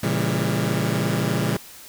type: chord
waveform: sawtooth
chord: A# diminished seventh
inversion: none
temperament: just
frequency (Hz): 116.54 / 139.85 / 167.82 / 201.4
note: A#2 / C#3 / E3 / G3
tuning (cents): 0 / +16 / +31 / +47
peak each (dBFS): -22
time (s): 0.03-1.57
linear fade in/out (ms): 5
effects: white hiss -43 dBFS RMS until 1.88 s